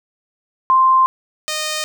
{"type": "tone pair in turn", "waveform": ["sine", "5% pulse"], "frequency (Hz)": [1046.5, 616.3], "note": ["C6", "D#5"], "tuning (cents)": [0, -17], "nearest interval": "major sixth", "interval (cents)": 917, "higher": "first", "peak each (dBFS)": -9, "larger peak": "neither", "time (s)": [[0.7, 1.06], [1.48, 1.84]], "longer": "neither", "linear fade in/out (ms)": 0, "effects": []}